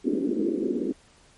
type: band-pass noise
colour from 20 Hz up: white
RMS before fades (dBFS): -26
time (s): 0.04-0.93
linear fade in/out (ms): 20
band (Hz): 220 to 400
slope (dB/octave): 48
effects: pink hiss -57 dBFS RMS until 1.37 s + MP3 48 kbps